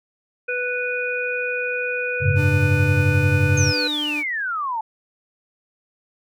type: harmonic tone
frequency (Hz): 493.9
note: B4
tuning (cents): 0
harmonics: 1 / 3 / 5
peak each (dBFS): -26 / -26 / -26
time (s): 0.48-3.88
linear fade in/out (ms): 10
type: chord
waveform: sine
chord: F# suspended second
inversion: none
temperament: equal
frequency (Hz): 92.5 / 103.83 / 138.59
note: F#2 / G#2 / C#3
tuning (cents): 0 / 0 / 0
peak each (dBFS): -20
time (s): 2.2-3.73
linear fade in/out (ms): 50
type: tone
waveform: 45% pulse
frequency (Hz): 297.5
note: D4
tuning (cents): +22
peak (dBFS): -27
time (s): 2.35-4.24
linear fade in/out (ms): 50
type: exponential sweep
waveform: sine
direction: down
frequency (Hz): 6530 to 859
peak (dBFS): -22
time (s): 3.57-4.81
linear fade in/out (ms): 5
effects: none